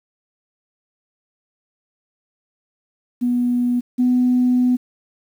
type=tone pair in turn; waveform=sine; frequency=244.5 / 249.2 Hz; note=B3 / B3; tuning=-17 / +16 cents; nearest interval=unison; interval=33 cents; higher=second; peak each=-15 / -12 dBFS; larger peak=second; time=3.21-3.81 / 3.98-4.77 s; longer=second; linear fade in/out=20 ms; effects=tanh soft clip ceiling -8 dBFS + 8-bit